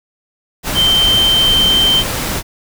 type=tone in noise; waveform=sine; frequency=3119 Hz; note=G7; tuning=9 cents flat; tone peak=-9 dBFS; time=0.74-2.04 s; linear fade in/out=50 ms; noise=pink; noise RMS=-19 dBFS; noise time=0.63-2.43 s; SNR=+7 dB; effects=none